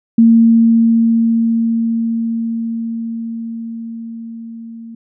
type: tone with level ramp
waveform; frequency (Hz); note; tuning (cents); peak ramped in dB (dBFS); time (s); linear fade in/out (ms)
sine; 228.7; A#3; -33; -4 to -29; 0.18-4.95; 5
effects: none